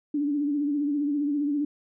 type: tone with vibrato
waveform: sine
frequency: 290 Hz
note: D4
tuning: 22 cents flat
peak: -23 dBFS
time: 0.14-1.65 s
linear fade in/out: 5 ms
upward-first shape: sine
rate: 15 Hz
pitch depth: 56 cents each way
effects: none